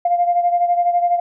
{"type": "beating tone pair", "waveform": "sine", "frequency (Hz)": [698.5, 710.5], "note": ["F5", "F5"], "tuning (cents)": [0, 30], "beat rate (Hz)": 12, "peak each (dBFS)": [-14, -20], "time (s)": [0.05, 1.2], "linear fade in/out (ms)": 5, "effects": ["tanh soft clip ceiling -6 dBFS"]}